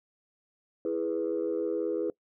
sine chord, E major, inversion none, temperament equal, 329.6 / 415.3 / 493.9 Hz, E4 / G#4 / B4, 0 / 0 / 0 cents, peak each -31 dBFS, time 0.85-2.1 s, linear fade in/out 2 ms, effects noise-tail reverb RT60 0.1 s tail -23 dB re dry + tanh soft clip ceiling -21 dBFS

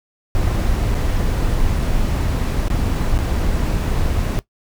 brown noise with dropouts, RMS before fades -18 dBFS, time 0.35-4.39 s, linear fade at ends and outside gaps 0 ms, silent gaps 0.943-0.95 / 2.682-2.702 / 3.179-3.189 s, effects noise-tail reverb RT60 0.1 s tail -17 dB re dry

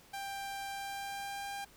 sawtooth tone with pitch glide, 790 to 799.2 Hz, G5 to G5, +13 to +33 cents, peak -35 dBFS, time 0.13-1.65 s, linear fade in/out 10 ms, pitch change +20 cents, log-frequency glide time 0.67-1.52 s, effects pink hiss -60 dBFS RMS until 1.76 s

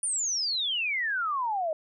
sine exponential sweep, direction down, 9530 to 608 Hz, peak -26 dBFS, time 0.03-1.73 s, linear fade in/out 2 ms, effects none

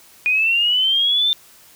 sine linear sweep, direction up, 2449 to 3600 Hz, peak -14 dBFS, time 0.26-1.33 s, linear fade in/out 0 ms, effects white hiss -48 dBFS RMS until 1.75 s

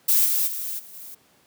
violet noise with level steps, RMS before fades -18 / -22 / -30 / -44 / -40 dBFS, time 0.08-1.15 s, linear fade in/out 10 ms, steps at 0.24 / 0.46 / 0.78 / 0.93 s, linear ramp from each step 20 ms, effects pink hiss -59 dBFS RMS until 1.46 s + high-pass 150 Hz 12 dB/octave

